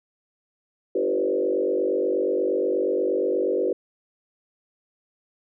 sine tone with frequency modulation, 435 Hz, A4, 20 cents flat, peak -20 dBFS, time 0.95-3.73 s, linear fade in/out 5 ms, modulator 48.4 Hz, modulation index 2.2, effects none

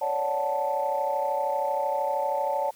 sine chord, D major seventh, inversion third, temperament equal, 554.4 / 587.3 / 740 / 880 Hz, C#5 / D5 / F#5 / A5, 0 / 0 / 0 / 0 cents, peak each -29 / -30 / -32 / -27 dBFS, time 0.01-2.71 s, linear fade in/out 10 ms, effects tanh soft clip ceiling -15 dBFS + white hiss -55 dBFS RMS until 2.75 s

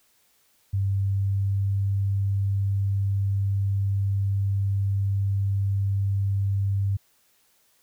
sine tone with pitch glide, 98.1 to 98.78 Hz, G2 to G2, +2 to +14 cents, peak -21 dBFS, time 0.73-6.97 s, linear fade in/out 10 ms, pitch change +12 cents, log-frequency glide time 0.95-1.74 s, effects white hiss -64 dBFS RMS until 7.82 s

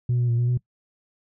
sine tone with pitch steps, 122.5 / 121.5 / 117.8 / 121 / 123.6 Hz, B2 / B2 / A#2 / B2 / B2, -14 / -28 / +19 / -35 / +2 cents, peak -17 dBFS, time 0.09-0.575 s, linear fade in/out 5 ms, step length 97 ms, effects noise-tail reverb RT60 0.1 s tail -23 dB re dry + tanh soft clip ceiling -17 dBFS

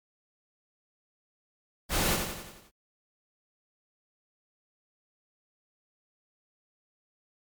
pink noise with echo, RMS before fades -27 dBFS, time 1.89-2.18 s, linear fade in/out 50 ms, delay 89 ms, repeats 6, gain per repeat -5 dB, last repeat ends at 2.714 s, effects MP3 96 kbps

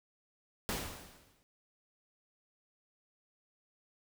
pink noise with exponential decay, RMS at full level -34 dBFS, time 0.69-1.43 s, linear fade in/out 0 ms, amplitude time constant 160 ms, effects none

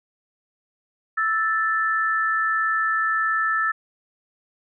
sine tone pair together, 1318.5 / 1760 Hz, E6 / A6, 0 / 0 cents, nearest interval perfect fourth, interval 500 cents, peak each -22 dBFS, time 1.17-3.72 s, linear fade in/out 10 ms, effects none

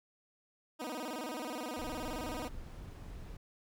15% pulse tone with vibrato, 277.2 Hz, C#4, in tune, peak -32 dBFS, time 0.79-2.49 s, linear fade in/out 20 ms, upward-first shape square, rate 19 Hz, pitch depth 210 cents each way
brown noise, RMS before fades -46 dBFS, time 1.77-3.37 s, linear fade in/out 5 ms
effects none

